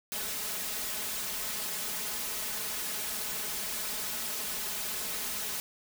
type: noise with comb filter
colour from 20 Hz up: white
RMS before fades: -35 dBFS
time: 0.12-5.6 s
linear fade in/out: 0 ms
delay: 4.7 ms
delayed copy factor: +0.75
effects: none